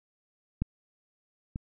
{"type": "clicks", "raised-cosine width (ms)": 5, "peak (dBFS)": [-15, -22], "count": 2, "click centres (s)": [0.62, 1.559], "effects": []}